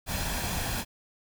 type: noise with comb filter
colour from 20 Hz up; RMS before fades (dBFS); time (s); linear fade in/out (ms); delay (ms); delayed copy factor
pink; -31; 0.06-0.85; 50; 1.2; +0.5
effects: none